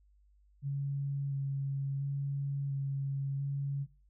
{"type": "tone with vibrato", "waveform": "sine", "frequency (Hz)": 138.8, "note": "C#3", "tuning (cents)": 3, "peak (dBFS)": -31, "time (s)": [0.62, 3.87], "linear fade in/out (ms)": 50, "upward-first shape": "square", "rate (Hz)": 0.72, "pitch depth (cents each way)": 12, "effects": ["noise-tail reverb RT60 0.3 s tail -18 dB re dry", "added 50 Hz sine -62 dBFS peak until 4.09 s"]}